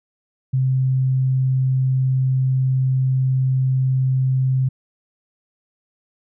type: tone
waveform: sine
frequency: 130.81 Hz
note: C3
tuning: in tune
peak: -15 dBFS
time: 0.53-4.69 s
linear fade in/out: 10 ms
effects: none